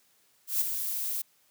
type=noise with ADSR envelope; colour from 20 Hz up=violet; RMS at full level=-25 dBFS; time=0.47-1.22 s; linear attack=140 ms; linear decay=13 ms; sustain=-7 dB; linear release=8 ms; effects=white hiss -66 dBFS RMS until 1.5 s + high-pass 100 Hz 12 dB/octave